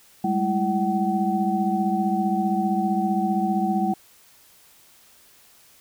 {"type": "tone cluster", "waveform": "sine", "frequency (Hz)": [196.2, 211.5, 333.1, 757], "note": ["G3", "G#3", "E4", "F#5"], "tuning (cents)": [2, 32, 18, 39], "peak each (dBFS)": [-24, -27, -28, -24], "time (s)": [0.24, 3.94], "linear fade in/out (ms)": 5, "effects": ["white hiss -54 dBFS RMS until 5.8 s"]}